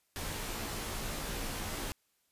pink noise with comb filter, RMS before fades -38 dBFS, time 0.16-1.92 s, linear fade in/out 0 ms, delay 16 ms, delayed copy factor -0.7, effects white hiss -75 dBFS RMS until 2.31 s + resampled to 32000 Hz

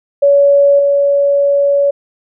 sine tone with level steps, 565 Hz, C#5, 33 cents sharp, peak -5 / -8 dBFS, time 0.22-1.91 s, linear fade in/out 10 ms, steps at 0.79 s, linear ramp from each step 2 ms, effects none

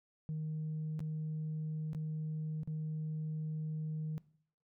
sine tone with dropouts, 155.56 Hz, D#3, in tune, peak -34 dBFS, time 0.29-4.18 s, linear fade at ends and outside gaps 0 ms, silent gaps 0.993-1.004 / 1.932-1.948 / 2.633-2.675 s, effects noise-tail reverb RT60 0.6 s tail -21 dB re dry + tanh soft clip ceiling -33 dBFS

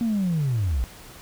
sine linear sweep, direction down, 238.5 to 52.8 Hz, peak -19 dBFS, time 0.01-0.84 s, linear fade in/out 0 ms, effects tanh soft clip ceiling -18 dBFS + pink hiss -45 dBFS RMS until 1.21 s

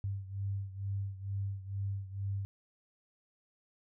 sine beating tone pair, 98 / 100.2 Hz, G2 / G2, 0 / +38 cents, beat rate 2.2 Hz, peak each -36 / -40 dBFS, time 0.04-2.45 s, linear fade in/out 0 ms, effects none

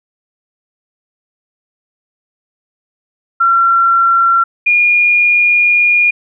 sine tone pair in turn, 1363 / 2429 Hz, F6 / D#7, -43 / -42 cents, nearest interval minor seventh, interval 1001 cents, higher second, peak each -7 dBFS, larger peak neither, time 3.4-4.44 / 4.66-6.11 s, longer second, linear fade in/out 10 ms, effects none

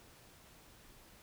silence, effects pink hiss -60 dBFS RMS until 1.22 s

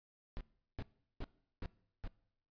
brown noise bursts, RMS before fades -41 dBFS, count 5, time 0.37-2.075 s, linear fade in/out 0 ms, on 37 ms, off 380 ms, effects noise-tail reverb RT60 0.7 s tail -21 dB re dry + resampled to 11025 Hz

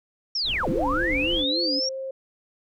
sine linear two-way sweep, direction down then up, 5650 to 112.9 to 5650 Hz, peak -23 dBFS, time 0.35-1.89 s, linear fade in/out 5 ms, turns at 0.69 s
brown noise, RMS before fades -33 dBFS, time 0.43-1.45 s, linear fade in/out 50 ms
sine tone with pitch glide, 516 to 532 Hz, C5 to C5, -24 to +29 cents, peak -29 dBFS, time 0.63-2.11 s, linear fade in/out 5 ms, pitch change +53 cents, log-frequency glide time 1.7-1.96 s
sine tone with vibrato, 311.1 Hz, D#4, in tune, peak -27 dBFS, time 0.68-1.8 s, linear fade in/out 10 ms, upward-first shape sine, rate 3.5 Hz, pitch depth 190 cents each way
effects none

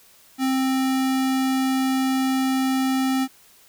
square tone, 263.4 Hz, C4, 12 cents sharp, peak -20 dBFS, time 0.38-3.28 s, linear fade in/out 50 ms, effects white hiss -53 dBFS RMS until 3.68 s

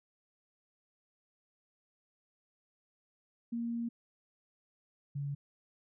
sine tone pair in turn, 233.9 / 141.77 Hz, A#3 / C#3, +6 / +39 cents, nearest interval major sixth, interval 867 cents, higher first, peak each -33 / -34 dBFS, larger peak first, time 3.52-3.89 / 5.15-5.35 s, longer first, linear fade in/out 10 ms, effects none

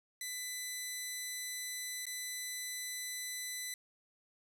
10% pulse tone with dropouts, 2000 Hz, B6, 21 cents sharp, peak -30 dBFS, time 0.21-3.74 s, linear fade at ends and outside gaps 2 ms, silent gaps 2.055-2.066 s, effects none

